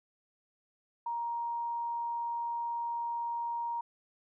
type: tone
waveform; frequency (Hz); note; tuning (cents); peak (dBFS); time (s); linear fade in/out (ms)
sine; 939; A#5; +12; -32; 1.06-3.81; 5
effects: none